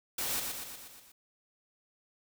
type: noise with echo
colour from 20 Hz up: white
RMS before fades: -34 dBFS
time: 0.18-0.4 s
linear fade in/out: 5 ms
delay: 120 ms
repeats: 6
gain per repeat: -4 dB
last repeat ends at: 1.12 s
effects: none